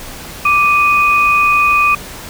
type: tone pair together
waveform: sine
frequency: 1174.7 / 2489 Hz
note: D6 / D#7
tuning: 0 / 0 cents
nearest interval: octave + minor second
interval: 1300 cents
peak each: -11 dBFS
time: 0.45-1.95 s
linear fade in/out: 5 ms
effects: pink hiss -30 dBFS RMS until 2.29 s